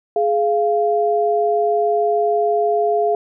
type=tone pair together; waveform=sine; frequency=419.6 / 693 Hz; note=G#4 / F5; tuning=+18 / -14 cents; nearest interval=major sixth; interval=868 cents; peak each=-17 dBFS; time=0.16-3.15 s; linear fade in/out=2 ms; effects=none